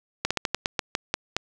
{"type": "slowing click train", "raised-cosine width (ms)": 0.2, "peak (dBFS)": -6, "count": 10, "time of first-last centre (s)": [0.25, 1.366], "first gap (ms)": 56, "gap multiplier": 1.19, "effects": []}